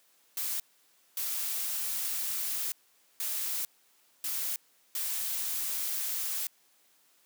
blue noise bursts at uneven times, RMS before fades -33 dBFS, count 5, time 0.37-0.6 / 1.17-2.72 / 3.2-3.65 / 4.24-4.56 / 4.95-6.47 s, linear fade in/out 2 ms, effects white hiss -66 dBFS RMS until 7.25 s + high-pass 200 Hz 12 dB/octave

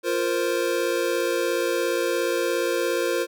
square chord, F suspended fourth, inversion none, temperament equal, 349.2 / 466.2 / 523.3 Hz, F4 / Bb4 / C5, 0 / 0 / 0 cents, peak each -27 dBFS, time 0.03-3.27 s, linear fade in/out 50 ms, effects none

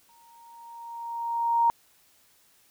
sine tone with exponential growth, 932.3 Hz, A#5, in tune, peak -17 dBFS, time 0.09-1.7 s, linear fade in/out 0 ms, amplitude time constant 350 ms, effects white hiss -62 dBFS RMS until 2.7 s

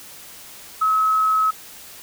sine tone, 1285 Hz, E6, 45 cents flat, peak -15 dBFS, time 0.81-1.51 s, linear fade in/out 10 ms, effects white hiss -41 dBFS RMS until 2.02 s

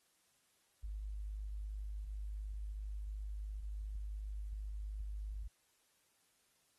sine tone, 51.4 Hz, G#1, 17 cents flat, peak -40 dBFS, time 0.83-5.48 s, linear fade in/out 10 ms, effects white hiss -75 dBFS RMS until 6.78 s + AAC 32 kbps

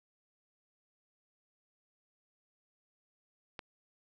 click, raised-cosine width 0.3 ms, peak -25 dBFS, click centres 3.592 s, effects none

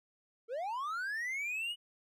triangle linear sweep, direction up, 430 to 2960 Hz, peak -33 dBFS, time 0.48-1.76 s, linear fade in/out 50 ms, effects none

